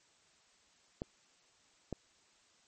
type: clicks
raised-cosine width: 2 ms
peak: -24 dBFS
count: 2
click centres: 1.019 / 1.927 s
effects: white hiss -68 dBFS RMS until 2.67 s + MP3 32 kbps